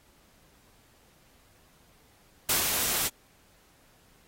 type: noise with ADSR envelope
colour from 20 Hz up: white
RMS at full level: -24 dBFS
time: 2.49-3.09 s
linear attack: 4 ms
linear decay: 140 ms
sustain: -4 dB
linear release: 20 ms
effects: pink hiss -62 dBFS RMS until 4.27 s + AAC 48 kbps